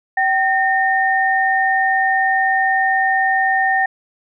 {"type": "tone pair together", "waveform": "sine", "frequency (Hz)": [769, 1829], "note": ["G5", "A#6"], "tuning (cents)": [-33, -33], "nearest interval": "octave + minor third", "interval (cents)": 1500, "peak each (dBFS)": -16, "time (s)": [0.17, 3.86], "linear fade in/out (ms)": 5, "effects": []}